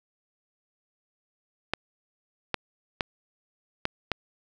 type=clicks; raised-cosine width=0.3 ms; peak=-9 dBFS; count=5; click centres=1.736 / 2.543 / 3.008 / 3.854 / 4.117 s; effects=none